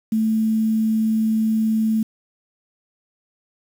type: tone with quantisation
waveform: sine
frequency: 220.2 Hz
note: A3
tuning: 2 cents sharp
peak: -16 dBFS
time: 0.12-2.03 s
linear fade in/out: 5 ms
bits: 7
effects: none